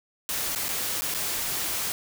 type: noise with dropouts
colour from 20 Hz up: white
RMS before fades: -29 dBFS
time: 0.29-1.92 s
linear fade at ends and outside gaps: 0 ms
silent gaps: 0.55-0.559 / 0.683-0.689 / 1.009-1.02 / 1.14-1.147 s
effects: none